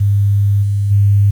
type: tone with level steps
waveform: sine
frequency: 100.9 Hz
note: G#2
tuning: 49 cents flat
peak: -9 / -12 / -7 dBFS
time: 0-1.31 s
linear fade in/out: 10 ms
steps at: 0.62 / 0.9 s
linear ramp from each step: 20 ms
effects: 7-bit